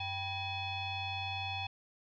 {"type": "tone with frequency modulation", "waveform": "sine", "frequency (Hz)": 1661.2, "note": "G#6", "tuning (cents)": 0, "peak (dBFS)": -35, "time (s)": [0, 1.67], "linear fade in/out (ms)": 5, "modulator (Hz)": 878, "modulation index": 2.3, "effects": []}